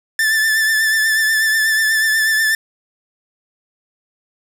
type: tone with vibrato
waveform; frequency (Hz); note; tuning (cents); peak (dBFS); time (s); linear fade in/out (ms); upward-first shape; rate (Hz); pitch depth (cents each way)
45% pulse; 1760; A6; 0; -13; 0.19-2.55; 2; triangle; 8.2; 39
effects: none

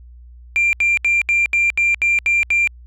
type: tone bursts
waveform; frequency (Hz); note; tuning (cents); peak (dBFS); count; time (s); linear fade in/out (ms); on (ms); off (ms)
sine; 2377; D7; +20; -11; 9; 0.56-2.674; 0; 170; 73
effects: tanh soft clip ceiling -10 dBFS + added 60 Hz sine -38 dBFS peak until 2.86 s

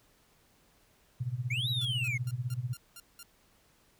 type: tone with tremolo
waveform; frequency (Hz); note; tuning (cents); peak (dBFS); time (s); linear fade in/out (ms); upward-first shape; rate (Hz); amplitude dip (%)
sine; 123.47; B2; 0; -28; 1.2-2.74; 10; sine; 16; 85
type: linear two-way sweep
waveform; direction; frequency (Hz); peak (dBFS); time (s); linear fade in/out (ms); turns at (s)
triangle; up then down; 2093 to 3951 to 2093; -30; 1.5-2.18; 10; 1.69
type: tone bursts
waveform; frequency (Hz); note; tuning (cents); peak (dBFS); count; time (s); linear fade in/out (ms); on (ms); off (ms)
5% pulse; 1396; F6; -1; -34; 7; 1.81-3.23; 2; 40; 190
effects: pink hiss -66 dBFS RMS until 3.99 s

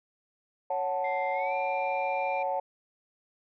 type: chord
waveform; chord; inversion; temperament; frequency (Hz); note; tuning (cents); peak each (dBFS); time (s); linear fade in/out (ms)
sine; F# minor; second; equal; 554.4 / 740 / 880; C#5 / F#5 / A5; 0 / 0 / 0; -31; 0.7-2.6; 5
type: tone with pitch glide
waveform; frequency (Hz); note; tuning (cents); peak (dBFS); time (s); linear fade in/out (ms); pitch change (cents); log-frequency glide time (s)
sine; 2093 to 2377; C7 to D7; 0 to +20; -35; 1.04-2.43; 5; +220; 1.33-1.54
effects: tanh soft clip ceiling -19 dBFS

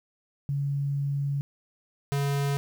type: tone pair in turn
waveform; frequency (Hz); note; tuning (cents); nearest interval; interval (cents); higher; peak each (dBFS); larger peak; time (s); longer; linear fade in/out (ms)
sine / square; 140.9 / 140.9; C#3 / C#3; +29 / +29; unison; 0; neither; -25; neither; 0.49-1.41 / 2.12-2.57; first; 0
effects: 10-bit

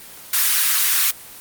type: high-pass noise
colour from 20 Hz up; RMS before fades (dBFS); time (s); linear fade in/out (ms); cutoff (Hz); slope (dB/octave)
white; -17; 0.33-1.11; 5; 1200; 24
effects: white hiss -39 dBFS RMS until 1.4 s + Opus 24 kbps

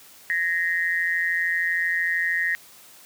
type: tone with amplitude modulation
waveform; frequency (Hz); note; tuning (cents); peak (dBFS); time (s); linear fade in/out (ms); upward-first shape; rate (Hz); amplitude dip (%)
sine; 1863; A#6; -2; -17; 0.3-2.55; 0; sine; 173; 85
effects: white hiss -49 dBFS RMS until 3.05 s + high-pass 80 Hz 12 dB/octave

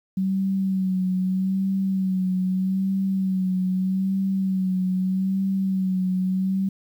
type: tone with vibrato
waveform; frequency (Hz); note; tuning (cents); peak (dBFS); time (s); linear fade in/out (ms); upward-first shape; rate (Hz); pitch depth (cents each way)
sine; 189; F#3; +37; -20; 0.17-6.69; 5; sine; 0.8; 38
effects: 9-bit

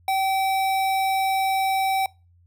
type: tone with notch filter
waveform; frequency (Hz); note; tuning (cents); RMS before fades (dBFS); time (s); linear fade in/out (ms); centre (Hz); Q
square; 770; G5; -31; -22; 0.08-2.06; 2; 6600; 1.7
effects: noise-tail reverb RT60 0.3 s tail -24 dB re dry + added 87 Hz sine -54 dBFS peak until 2.46 s

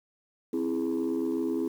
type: chord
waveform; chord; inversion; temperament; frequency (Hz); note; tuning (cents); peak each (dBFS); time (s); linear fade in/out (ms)
sine; C augmented; none; equal; 261.6 / 329.6 / 415.3; C4 / E4 / G#4; 0 / 0 / 0; -29 / -28 / -31; 0.53-1.68; 5
effects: tanh soft clip ceiling -22 dBFS + 9-bit

